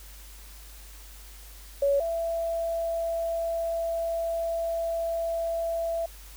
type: tone pair in turn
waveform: sine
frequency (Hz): 561 / 667.1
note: C#5 / E5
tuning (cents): +21 / +20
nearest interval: minor third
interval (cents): 299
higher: second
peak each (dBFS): -20 / -26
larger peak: first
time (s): 1.82-2 / 2-6.06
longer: second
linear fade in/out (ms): 5
effects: added 50 Hz sine -45 dBFS peak until 6.36 s + white hiss -50 dBFS RMS until 6.36 s